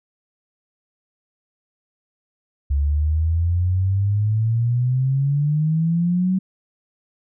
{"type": "exponential sweep", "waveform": "sine", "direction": "up", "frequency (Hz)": [69.3, 189.9], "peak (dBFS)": -16, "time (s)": [2.7, 6.39], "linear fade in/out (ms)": 10, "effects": []}